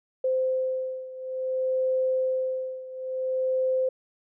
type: beating tone pair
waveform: sine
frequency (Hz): 518 / 518.57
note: C5 / C5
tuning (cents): -17 / -16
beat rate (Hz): 0.57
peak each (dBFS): -26 / -29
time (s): 0.24-3.89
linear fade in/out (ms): 5
effects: none